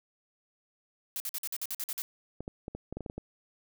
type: noise bursts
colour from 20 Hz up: blue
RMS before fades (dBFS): -35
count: 10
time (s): 1.16-2.02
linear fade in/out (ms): 0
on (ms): 41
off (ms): 50
type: clicks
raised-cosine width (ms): 2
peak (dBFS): -24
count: 10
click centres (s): 2.406 / 2.479 / 2.681 / 2.75 / 2.926 / 2.97 / 3.007 / 3.062 / 3.099 / 3.18
effects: none